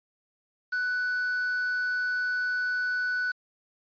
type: tone with quantisation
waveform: triangle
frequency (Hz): 1488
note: F#6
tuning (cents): +9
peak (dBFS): -24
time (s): 0.72-3.32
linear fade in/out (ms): 10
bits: 7
effects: resampled to 11025 Hz